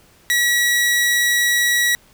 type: tone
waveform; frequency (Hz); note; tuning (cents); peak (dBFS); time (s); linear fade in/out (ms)
sawtooth; 1927; B6; -43; -11; 0.3-1.95; 0
effects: pink hiss -52 dBFS RMS until 2.13 s